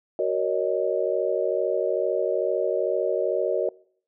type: chord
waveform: sine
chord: D# minor seventh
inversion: first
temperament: just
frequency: 373.4 / 466.7 / 560 / 622.3 Hz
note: F#4 / A#4 / C#5 / D#5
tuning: +16 / +2 / +18 / 0 cents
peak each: -27 dBFS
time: 0.19-3.69 s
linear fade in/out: 2 ms
effects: noise-tail reverb RT60 0.6 s tail -24 dB re dry